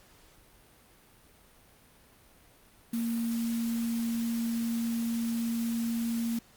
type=tone in noise; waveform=sine; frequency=231.4 Hz; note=A#3; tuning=13 cents flat; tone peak=-28 dBFS; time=2.93-6.39 s; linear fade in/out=5 ms; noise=white; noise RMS=-44 dBFS; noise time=2.93-6.39 s; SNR=+13 dB; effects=pink hiss -59 dBFS RMS until 6.56 s + Opus 48 kbps